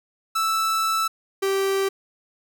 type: tone pair in turn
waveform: 45% pulse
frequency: 1318.5 / 389.5 Hz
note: E6 / G4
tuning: 0 / -11 cents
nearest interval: octave + major sixth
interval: 2111 cents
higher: first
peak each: -20 dBFS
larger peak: neither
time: 0.35-1.08 / 1.42-1.89 s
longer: first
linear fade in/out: 10 ms
effects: 10-bit